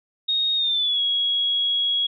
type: tone with pitch glide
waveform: sine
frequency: 3729 to 3322 Hz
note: A#7 to G#7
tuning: 0 to 0 cents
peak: -19 dBFS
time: 0.28-2.07 s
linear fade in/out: 10 ms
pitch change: -200 cents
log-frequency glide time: 0.56-1.01 s
effects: none